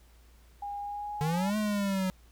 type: tone with pitch glide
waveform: sine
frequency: 813 to 841.7 Hz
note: G#5 to G#5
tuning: -37 to +23 cents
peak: -34 dBFS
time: 0.62-1.5 s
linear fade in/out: 5 ms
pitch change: +60 cents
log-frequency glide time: 0.8-1.37 s
type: linear two-way sweep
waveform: square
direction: up then down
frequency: 146.83 to 215 to 184.8 Hz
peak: -28 dBFS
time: 1.21-2.1 s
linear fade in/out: 0 ms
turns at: 1.57 s
effects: added 58 Hz sine -55 dBFS peak until 2.31 s + pink hiss -64 dBFS RMS until 2.31 s